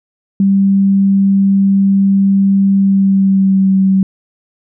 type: tone with pitch glide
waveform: sine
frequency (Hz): 196 to 191.74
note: G3 to G3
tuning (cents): 0 to -38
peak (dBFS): -7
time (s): 0.4-4.03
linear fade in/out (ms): 2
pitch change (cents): -38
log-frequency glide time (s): 2.76-3.75
effects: none